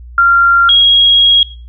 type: tone pair in turn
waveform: sine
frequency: 1384 / 3292 Hz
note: F6 / G#7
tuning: -16 / -16 cents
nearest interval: octave + minor third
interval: 1500 cents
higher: second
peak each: -4 dBFS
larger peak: neither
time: 0.18-0.69 / 0.69-1.43 s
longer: second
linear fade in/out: 2 ms
effects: noise-tail reverb RT60 0.4 s tail -18 dB re dry + added 60 Hz sine -29 dBFS peak until 1.68 s